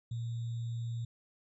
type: tone with sample-and-hold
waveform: sine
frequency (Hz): 116.54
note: A#2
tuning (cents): 0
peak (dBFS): -34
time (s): 0.11-1.05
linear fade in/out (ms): 5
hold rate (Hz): 3675
effects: resampled to 22050 Hz